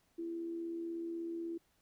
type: tone with amplitude modulation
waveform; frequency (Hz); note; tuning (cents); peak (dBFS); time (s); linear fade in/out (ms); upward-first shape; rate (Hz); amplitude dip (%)
sine; 335.5; E4; +31; -36; 0.18-1.58; 10; sine; 76.3; 35
effects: pink hiss -74 dBFS RMS until 1.81 s